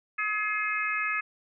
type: harmonic tone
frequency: 423.8 Hz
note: G#4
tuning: 35 cents sharp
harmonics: 3 / 4 / 5 / 6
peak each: -32 / -32 / -32 / -32 dBFS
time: 0.18-1.21 s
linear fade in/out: 10 ms
effects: none